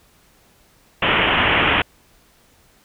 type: low-pass noise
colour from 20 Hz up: white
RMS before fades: -17 dBFS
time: 1.02-1.82 s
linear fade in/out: 5 ms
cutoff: 3200 Hz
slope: 96 dB/octave
effects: pink hiss -55 dBFS RMS until 2.84 s